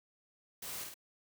white noise with echo, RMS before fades -44 dBFS, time 0.62-0.84 s, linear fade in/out 5 ms, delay 51 ms, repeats 2, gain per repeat -3 dB, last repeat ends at 0.942 s, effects none

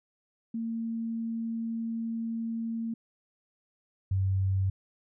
sine tone pair in turn, 227.9 / 95.82 Hz, A#3 / G2, -39 / -39 cents, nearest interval octave + minor third, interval 1500 cents, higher first, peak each -30 / -24 dBFS, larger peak second, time 0.54-2.94 / 4.11-4.7 s, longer first, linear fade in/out 5 ms, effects none

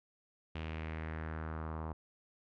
sawtooth tone with low-pass filter sweep, 79.4 Hz, D#2, 36 cents sharp, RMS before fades -41 dBFS, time 0.55-1.93 s, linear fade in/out 5 ms, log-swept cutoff 2900 to 1000 Hz, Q 2.7, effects none

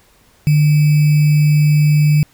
sine tone with sample-and-hold, 150 Hz, D3, 37 cents sharp, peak -8 dBFS, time 0.47-2.23 s, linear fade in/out 0 ms, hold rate 2450 Hz, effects pink hiss -52 dBFS RMS until 2.33 s

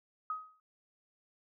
sine tone with exponential decay, 1260 Hz, D#6, 21 cents sharp, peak -31 dBFS, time 0.3-0.6 s, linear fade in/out 2 ms, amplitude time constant 64 ms, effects none

